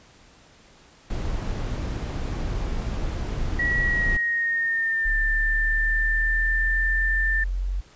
brown noise, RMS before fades -27 dBFS, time 1.1-4.17 s, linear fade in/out 5 ms
sine tone with pitch glide, 1923 to 1783.9 Hz, B6 to A6, -47 to +23 cents, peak -21 dBFS, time 3.59-7.44 s, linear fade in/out 5 ms, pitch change -130 cents, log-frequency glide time 3.8-5.16 s
sine exponential sweep, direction up, 35.31 to 46.25 Hz, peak -23 dBFS, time 5.05-7.81 s, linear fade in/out 10 ms
effects pink hiss -53 dBFS RMS until 7.95 s + resampled to 16000 Hz

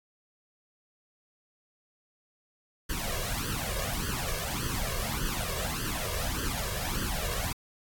pink noise with flanger, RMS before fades -32 dBFS, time 2.89-7.53 s, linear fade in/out 10 ms, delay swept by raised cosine 0.64 to 1.84 ms, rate 1.7 Hz, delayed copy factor +0.9, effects AAC 64 kbps

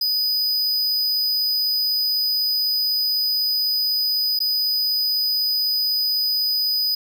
square tone with dropouts, 4978 Hz, D#8, in tune, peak -19 dBFS, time 0.01-6.95 s, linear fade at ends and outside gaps 5 ms, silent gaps 4.391-4.402 s, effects none

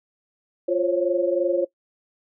sine tone cluster, 349 / 533 / 556 Hz, F4 / C5 / C#5, -1 / +32 / +5 cents, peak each -23 dBFS, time 0.68-1.65 s, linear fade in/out 10 ms, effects noise-tail reverb RT60 0.1 s tail -19 dB re dry

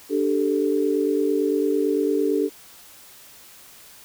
sine chord, D suspended fourth, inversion none, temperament just, 293.7 / 391.6 / 440.5 Hz, D4 / G4 / A4, 0 / -2 / +2 cents, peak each -23 dBFS, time 0.09-2.5 s, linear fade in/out 50 ms, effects white hiss -47 dBFS RMS until 4.04 s

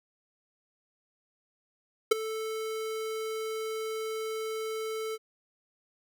square tone with ADSR envelope, 440 Hz, A4, in tune, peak -16 dBFS, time 2.11-5.18 s, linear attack 9 ms, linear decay 12 ms, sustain -17 dB, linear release 39 ms, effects none

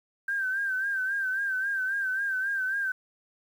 sine tone with vibrato, 1566 Hz, G6, 2 cents flat, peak -26 dBFS, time 0.28-2.92 s, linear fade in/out 5 ms, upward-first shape sine, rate 3.7 Hz, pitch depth 64 cents each way, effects 9-bit

